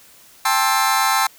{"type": "chord", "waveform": "sawtooth", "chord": "A minor seventh", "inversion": "third", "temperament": "just", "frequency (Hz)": [792, 880, 1056, 1320], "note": ["G5", "A5", "C6", "E6"], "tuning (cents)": [18, 0, 16, 2], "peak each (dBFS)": -17, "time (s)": [0.45, 1.27], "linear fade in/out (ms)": 5, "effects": ["white hiss -48 dBFS RMS until 1.38 s"]}